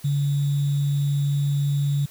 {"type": "tone with sample-and-hold", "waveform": "sine", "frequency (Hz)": 142.4, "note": "C#3", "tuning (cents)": 47, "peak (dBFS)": -19, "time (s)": [0.04, 2.06], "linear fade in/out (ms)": 10, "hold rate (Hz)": 3675, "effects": ["white hiss -48 dBFS RMS until 2.1 s"]}